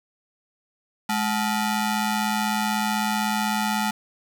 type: ring-modulated tone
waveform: sawtooth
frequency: 538 Hz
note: C5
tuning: 48 cents sharp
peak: -15 dBFS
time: 1.09-3.91 s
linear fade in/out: 5 ms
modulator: 327 Hz
effects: none